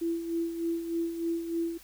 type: tone with tremolo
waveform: sine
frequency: 334.7 Hz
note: E4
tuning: 26 cents sharp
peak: -26 dBFS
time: 0.01-1.78 s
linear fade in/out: 10 ms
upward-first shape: sine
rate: 3.3 Hz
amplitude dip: 60%
effects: added 50 Hz sine -59 dBFS peak until 1.83 s + white hiss -54 dBFS RMS until 1.83 s